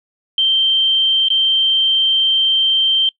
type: tone with dropouts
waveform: sine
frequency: 3136 Hz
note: G7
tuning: in tune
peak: -11 dBFS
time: 0.38-3.09 s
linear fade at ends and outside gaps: 2 ms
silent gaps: 1.285-1.302 s
effects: noise-tail reverb RT60 0.1 s tail -22 dB re dry